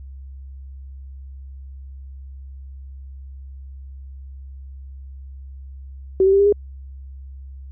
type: tone with pitch steps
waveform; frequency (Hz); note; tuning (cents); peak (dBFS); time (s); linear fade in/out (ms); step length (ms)
sine; 380 / 387.3 / 394.8 / 402.4 / 410.1; F#4 / G4 / G4 / G4 / G#4; +46 / -21 / +12 / +45 / -22; -11; 6.2-6.525; 2; 65
effects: added 67 Hz sine -34 dBFS peak until 7.71 s